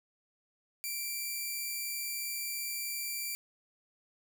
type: tone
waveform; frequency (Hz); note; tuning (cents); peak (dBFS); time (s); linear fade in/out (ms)
5% pulse; 2349; D7; 0; -25; 0.84-3.35; 0
effects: none